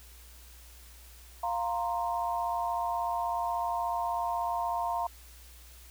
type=chord; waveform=sine; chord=F suspended fourth; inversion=none; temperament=just; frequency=698.5 / 931.3 / 1047.7 Hz; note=F5 / Bb5 / C6; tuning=0 / -2 / +2 cents; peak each=-32 / -32 / -36 dBFS; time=1.43-5.07 s; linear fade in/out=5 ms; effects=added 60 Hz sine -51 dBFS peak until 5.9 s + white hiss -55 dBFS RMS until 5.9 s

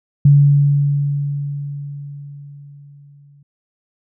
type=tone with exponential decay; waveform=sine; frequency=142.8 Hz; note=D3; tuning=48 cents flat; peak=-5 dBFS; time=0.25-3.43 s; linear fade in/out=5 ms; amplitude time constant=690 ms; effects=none

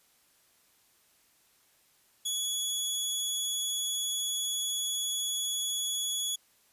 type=tone; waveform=20% pulse; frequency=3378 Hz; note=G#7; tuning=29 cents sharp; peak=-24 dBFS; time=2.25-6.36 s; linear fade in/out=10 ms; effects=white hiss -66 dBFS RMS until 6.72 s + resampled to 32000 Hz

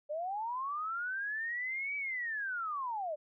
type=linear two-way sweep; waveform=sine; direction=up then down; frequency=576 to 2300 to 576 Hz; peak=-34 dBFS; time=0.09-3.16 s; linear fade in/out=20 ms; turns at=1.96 s; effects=none

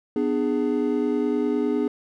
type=chord; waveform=triangle; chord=G# diminished; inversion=first; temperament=just; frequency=249.2 / 299 / 415.3 Hz; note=B3 / D4 / G#4; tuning=+16 / +31 / 0 cents; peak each=-23 dBFS; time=0.16-1.88 s; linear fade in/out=2 ms; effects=none

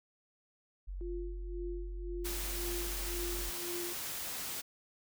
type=tone; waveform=sine; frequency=46.33 Hz; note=F#1; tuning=3 cents sharp; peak=-38 dBFS; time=0.87-3.51 s; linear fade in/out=20 ms
type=tone with tremolo; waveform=sine; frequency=349.2 Hz; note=F4; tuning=in tune; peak=-38 dBFS; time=1.01-3.93 s; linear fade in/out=0 ms; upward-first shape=sine; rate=1.9 Hz; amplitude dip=80%
type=noise; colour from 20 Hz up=white; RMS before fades=-40 dBFS; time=2.24-4.62 s; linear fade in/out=20 ms
effects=none

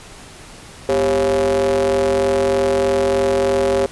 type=ring-modulated tone; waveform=square; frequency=74.9 Hz; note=D2; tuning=35 cents sharp; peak=-12 dBFS; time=0.89-3.86 s; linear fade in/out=0 ms; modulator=471 Hz; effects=pink hiss -39 dBFS RMS until 3.91 s + resampled to 24000 Hz

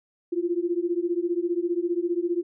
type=beating tone pair; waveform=sine; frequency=339.6 / 354.6 Hz; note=F4 / F4; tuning=-48 / +26 cents; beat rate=15 Hz; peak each=-26 dBFS; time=0.32-2.43 s; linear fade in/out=10 ms; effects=none

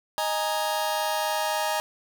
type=chord; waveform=sawtooth; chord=D# suspended fourth; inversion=none; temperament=just; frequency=622.3 / 829.7 / 933.4 Hz; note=D#5 / G#5 / A#5; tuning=0 / -2 / +2 cents; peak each=-25 dBFS; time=0.18-1.8 s; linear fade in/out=0 ms; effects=none

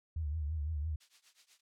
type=tone with vibrato; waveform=sine; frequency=76.5 Hz; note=D#2; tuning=29 cents flat; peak=-33 dBFS; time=0.16-0.96 s; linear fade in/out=5 ms; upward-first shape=triangle; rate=5.9 Hz; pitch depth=130 cents each way
type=noise with tremolo; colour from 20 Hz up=violet; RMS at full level=-44 dBFS; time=1-1.61 s; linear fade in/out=10 ms; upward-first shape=triangle; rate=8.1 Hz; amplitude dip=95%
effects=low-pass 4000 Hz 12 dB/octave

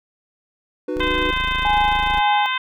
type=chord; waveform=triangle; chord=B major; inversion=first; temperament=equal with one note detuned; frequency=304 / 370 / 493.9 Hz; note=D#4 / F#4 / B4; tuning=-40 / 0 / 0 cents; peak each=-24 / -25 / -24 dBFS; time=0.88-1.31 s; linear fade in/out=5 ms
type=tone; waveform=25% pulse; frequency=27.18 Hz; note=A0; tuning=20 cents flat; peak=-22 dBFS; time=0.96-2.21 s; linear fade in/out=10 ms
type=harmonic tone; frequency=515 Hz; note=C5; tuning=28 cents flat; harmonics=2 / 3 / 4 / 5 / 6 / 7; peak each=-24 / -26 / -27 / -28 / -29 / -29 dBFS; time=1-2.58 s; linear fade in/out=5 ms
type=tone with tremolo; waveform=sine; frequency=830.6 Hz; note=G#5; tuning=in tune; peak=-15 dBFS; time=1.65-2.46 s; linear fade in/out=0 ms; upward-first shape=sine; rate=1.9 Hz; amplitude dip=50%
effects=none

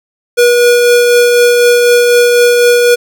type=tone with tremolo; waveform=square; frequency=482.8 Hz; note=B4; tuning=39 cents flat; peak=-4 dBFS; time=0.37-2.96 s; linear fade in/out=20 ms; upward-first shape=triangle; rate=4 Hz; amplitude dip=30%; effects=none

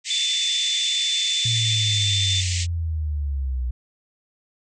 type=band-pass noise; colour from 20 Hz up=white; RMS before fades=-28 dBFS; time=0.04-2.67 s; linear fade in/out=50 ms; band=1900 to 8100 Hz; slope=96 dB/octave
type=tone with pitch glide; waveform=sine; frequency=3520 to 3544 Hz; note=A7 to A7; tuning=0 to +12 cents; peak=-21 dBFS; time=0.1-2.41 s; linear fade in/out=5 ms; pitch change=+12 cents; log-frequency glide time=1.59-2.12 s
type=linear sweep; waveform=sine; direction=down; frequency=116.54 to 60.2 Hz; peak=-22 dBFS; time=1.45-3.71 s; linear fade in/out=5 ms
effects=none

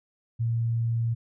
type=tone; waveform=sine; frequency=115.7 Hz; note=A#2; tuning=13 cents flat; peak=-23 dBFS; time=0.39-1.15 s; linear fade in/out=20 ms; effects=none

